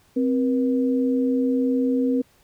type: tone pair together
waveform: sine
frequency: 261.4 / 480 Hz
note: C4 / B4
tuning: -1 / -49 cents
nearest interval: major seventh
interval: 1052 cents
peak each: -19 / -25 dBFS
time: 0.16-2.22 s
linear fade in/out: 10 ms
effects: pink hiss -59 dBFS RMS until 2.43 s